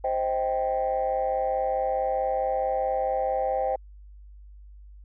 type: chord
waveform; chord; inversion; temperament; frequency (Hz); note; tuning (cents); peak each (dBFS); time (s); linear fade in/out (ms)
sine; C minor; none; just; 523.3 / 627.9 / 784.9; C5 / Eb5 / G5; 0 / +16 / +2; -26 / -29 / -26; 0.04-3.76; 5
effects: tanh soft clip ceiling -17 dBFS + added 50 Hz sine -44 dBFS peak until 5.04 s